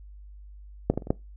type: clicks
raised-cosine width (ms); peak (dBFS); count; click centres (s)
2; -6 / -28 / -13 / -28 / -24 / -8; 6; 0.9 / 0.938 / 0.976 / 1.022 / 1.071 / 1.105
effects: noise-tail reverb RT60 0.2 s tail -22 dB re dry + added 50 Hz sine -43 dBFS peak until 1.36 s